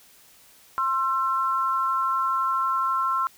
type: tone pair together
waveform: sine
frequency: 1057.8 / 1344 Hz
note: C6 / E6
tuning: +19 / +33 cents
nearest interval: major third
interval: 414 cents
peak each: -24 dBFS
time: 0.78-3.27 s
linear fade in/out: 0 ms
effects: white hiss -54 dBFS RMS until 3.37 s